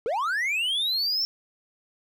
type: linear sweep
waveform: triangle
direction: up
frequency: 415.3 to 5450 Hz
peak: -22 dBFS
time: 0.06-1.25 s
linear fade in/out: 0 ms
effects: none